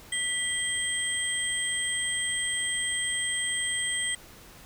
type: tone cluster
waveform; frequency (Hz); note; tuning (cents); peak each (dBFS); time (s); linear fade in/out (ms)
sine; 1971 / 3193 / 8180; B6 / G7 / C9; -4 / +31 / -40; -31; 0.12-4.15; 5
effects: pink hiss -50 dBFS RMS until 4.65 s